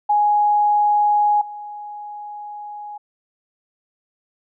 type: tone with level steps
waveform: sine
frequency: 832 Hz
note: G#5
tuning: 3 cents sharp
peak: -13 / -30 dBFS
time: 0.09-2.98 s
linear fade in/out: 10 ms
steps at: 1.41 s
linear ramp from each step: 5 ms
effects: none